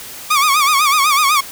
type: tone with vibrato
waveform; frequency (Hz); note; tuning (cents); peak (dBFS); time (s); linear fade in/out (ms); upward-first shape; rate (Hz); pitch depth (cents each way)
sawtooth; 1167; D6; -11; -7; 0.3-1.41; 10; sine; 8; 120
effects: white hiss -32 dBFS RMS until 1.51 s